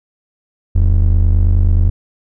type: ring-modulated tone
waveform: triangle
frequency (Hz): 61.5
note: B1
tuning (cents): -7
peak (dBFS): -3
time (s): 0.75-1.9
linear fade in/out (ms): 10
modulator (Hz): 24.7
effects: none